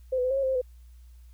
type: tone with pitch steps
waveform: sine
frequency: 518 / 498.6 / 510 / 539 / 547 / 524 / 527 / 503 Hz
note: C5 / B4 / C5 / C#5 / C#5 / C5 / C5 / B4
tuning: -17 / +16 / -44 / -49 / -23 / +2 / +12 / +32 cents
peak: -23 dBFS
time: 0.12-0.616 s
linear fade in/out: 10 ms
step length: 62 ms
effects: added 60 Hz sine -47 dBFS peak until 1.33 s + white hiss -68 dBFS RMS until 1.33 s